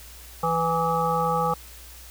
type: harmonic tone with a mistuned harmonic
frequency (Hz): 165.6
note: E3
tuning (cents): +8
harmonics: 1 / 3 / 5 / 7 / 8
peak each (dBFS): -29 / -27 / -25 / -27 / -30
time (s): 0.43-1.54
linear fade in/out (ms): 5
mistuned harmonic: 8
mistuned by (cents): -70
effects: added 60 Hz sine -45 dBFS peak until 2.1 s + white hiss -46 dBFS RMS until 2.1 s